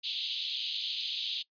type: band-pass noise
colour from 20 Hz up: white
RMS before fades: -35 dBFS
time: 0.03-1.43 s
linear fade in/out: 20 ms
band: 3000 to 4200 Hz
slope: 48 dB/octave
effects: noise-tail reverb RT60 0.1 s tail -21 dB re dry + resampled to 11025 Hz